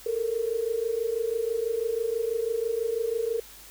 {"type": "tone pair together", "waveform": "sine", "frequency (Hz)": [439.5, 465.6], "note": ["A4", "A#4"], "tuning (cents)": [-2, -2], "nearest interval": "minor second", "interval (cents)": 100, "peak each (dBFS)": [-29, -27], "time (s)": [0.06, 3.4], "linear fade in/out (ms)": 5, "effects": ["added 50 Hz sine -56 dBFS peak until 3.7 s", "white hiss -48 dBFS RMS until 3.7 s"]}